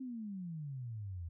sine exponential sweep, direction down, 267.6 to 80.9 Hz, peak -40 dBFS, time 0-1.29 s, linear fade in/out 10 ms, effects none

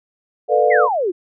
sine chord, B half-diminished seventh, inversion third, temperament just, 444.5 / 493.9 / 592.7 / 711.2 Hz, A4 / B4 / D5 / F5, +18 / 0 / +16 / +31 cents, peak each -17 dBFS, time 0.48-0.89 s, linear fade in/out 50 ms
sine exponential sweep, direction down, 2200 to 329.6 Hz, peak -16 dBFS, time 0.7-1.12 s, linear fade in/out 20 ms
effects none

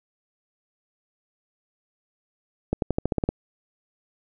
accelerating click train, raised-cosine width 2 ms, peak -9 dBFS, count 9, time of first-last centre 2.73-3.29 s, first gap 92 ms, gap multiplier 0.92, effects none

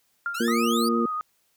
sine tone with exponential decay, 1396.9 Hz, F6, in tune, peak -23 dBFS, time 0.26-0.63 s, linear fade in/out 1 ms, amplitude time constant 80 ms
sawtooth exponential sweep, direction up, 1279 to 4898 Hz, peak -26 dBFS, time 0.34-0.89 s, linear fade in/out 10 ms
harmonic tone, 116.54 Hz, A#2, in tune, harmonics 2 / 3 / 4, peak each -23 / -27 / -29 dBFS, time 0.4-1.06 s, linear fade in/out 5 ms
sine tone with vibrato, 1244 Hz, D#6, 1 cent flat, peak -26 dBFS, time 0.48-1.21 s, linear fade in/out 0 ms, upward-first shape square, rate 8.6 Hz, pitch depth 14 cents each way
effects white hiss -68 dBFS RMS until 1.56 s

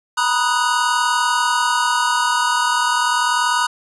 square chord, B major seventh, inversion third, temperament equal with one note detuned, 947.5 / 987.8 / 1244.5 / 1480 Hz, A#5 / B5 / D#6 / F#6, +28 / 0 / 0 / 0 cents, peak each -22 dBFS, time 0.17-3.67 s, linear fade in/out 10 ms, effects resampled to 24000 Hz + 8-bit

